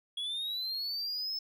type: linear sweep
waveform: triangle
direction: up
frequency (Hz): 3322 to 5270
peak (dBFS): -32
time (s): 0.17-1.39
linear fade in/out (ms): 5
effects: none